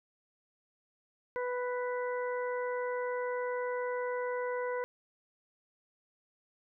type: harmonic tone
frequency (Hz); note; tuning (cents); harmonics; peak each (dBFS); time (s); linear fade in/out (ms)
494.8; B4; +3; 1 / 2 / 3 / 4; -33 / -39 / -43 / -45; 1.36-4.84; 0
effects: none